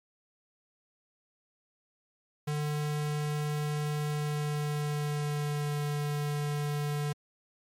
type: tone with pitch glide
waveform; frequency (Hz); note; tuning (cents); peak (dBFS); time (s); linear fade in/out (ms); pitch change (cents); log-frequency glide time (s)
square; 149.1 to 146.88; D3 to D3; +27 to +1; -30; 2.47-7.13; 10; -26; 4.08-5.78
effects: MP3 64 kbps